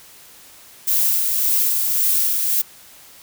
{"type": "noise with tremolo", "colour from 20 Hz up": "violet", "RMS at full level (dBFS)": -17, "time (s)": [0.87, 2.62], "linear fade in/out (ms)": 10, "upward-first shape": "sine", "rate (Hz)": 1.8, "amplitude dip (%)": 30, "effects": ["white hiss -45 dBFS RMS until 3.22 s"]}